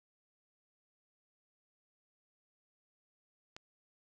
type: click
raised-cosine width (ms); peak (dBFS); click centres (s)
0.2; -29; 3.565
effects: none